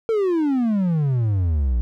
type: exponential sweep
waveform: triangle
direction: down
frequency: 462.1 to 56.3 Hz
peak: -15 dBFS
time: 0.09-1.81 s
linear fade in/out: 0 ms
effects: none